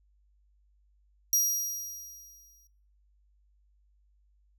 sawtooth tone with exponential decay, 5730 Hz, F8, 44 cents sharp, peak -18 dBFS, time 1.33-2.67 s, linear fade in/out 1 ms, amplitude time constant 290 ms, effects noise-tail reverb RT60 0.5 s tail -23 dB re dry + added 50 Hz sine -63 dBFS peak until 4.58 s

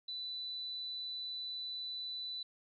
sine tone, 3984 Hz, B7, 14 cents sharp, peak -39 dBFS, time 0.08-2.43 s, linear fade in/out 5 ms, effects none

